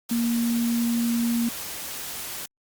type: tone in noise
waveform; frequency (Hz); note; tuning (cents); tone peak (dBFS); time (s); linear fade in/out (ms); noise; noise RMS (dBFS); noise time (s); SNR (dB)
sine; 234.3; A#3; +9; -21; 0.11-1.49; 5; white; -34; 0.09-2.46; +10
effects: Opus 48 kbps